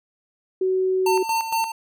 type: tone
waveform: sine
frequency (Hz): 374.9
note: F#4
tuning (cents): +23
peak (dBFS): -18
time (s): 0.61-1.23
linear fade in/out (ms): 5
type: tone with tremolo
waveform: square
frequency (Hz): 901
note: A5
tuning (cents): +41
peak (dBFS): -20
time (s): 1.06-1.72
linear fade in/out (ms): 5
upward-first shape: square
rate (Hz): 4.3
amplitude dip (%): 60
effects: none